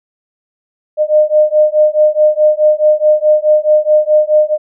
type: beating tone pair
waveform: sine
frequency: 607 / 611.7 Hz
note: D#5 / D#5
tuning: -43 / -30 cents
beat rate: 4.7 Hz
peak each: -10 dBFS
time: 0.97-4.58 s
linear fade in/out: 50 ms
effects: none